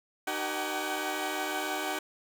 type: tone cluster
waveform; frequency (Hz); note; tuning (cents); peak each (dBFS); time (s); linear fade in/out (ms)
15% pulse; 305.2 / 381.1 / 476.1 / 756 / 825; D#4 / G4 / A#4 / F#5 / G#5; -33 / -49 / +37 / +37 / -12; -30 / -30 / -38 / -29 / -34; 0.27-1.99; 5
effects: none